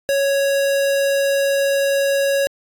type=tone; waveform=square; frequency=554.4 Hz; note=C#5; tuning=in tune; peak=-16 dBFS; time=0.09-2.47 s; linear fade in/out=0 ms; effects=AAC 64 kbps